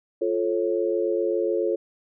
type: chord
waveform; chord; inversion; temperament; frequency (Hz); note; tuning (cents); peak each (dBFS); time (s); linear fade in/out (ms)
sine; F augmented; none; just; 349.2 / 436.5 / 545.7; F4 / A4 / C#5; 0 / -14 / -27; -25 / -25 / -27; 0.21-1.76; 10
effects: none